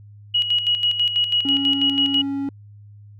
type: tone with tremolo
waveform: sine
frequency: 2906 Hz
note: F#7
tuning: 32 cents flat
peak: -15 dBFS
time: 0.34-2.22 s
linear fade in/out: 10 ms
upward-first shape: square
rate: 6.1 Hz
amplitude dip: 60%
type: tone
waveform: triangle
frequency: 277.2 Hz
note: C#4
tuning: in tune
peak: -20 dBFS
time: 1.45-2.49 s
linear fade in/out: 2 ms
effects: added 103 Hz sine -41 dBFS peak until 3.19 s